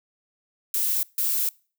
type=noise bursts at uneven times; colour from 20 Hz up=violet; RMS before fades=-24 dBFS; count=2; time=0.74-1.03 / 1.18-1.49 s; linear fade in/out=2 ms; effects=noise-tail reverb RT60 0.4 s tail -25 dB re dry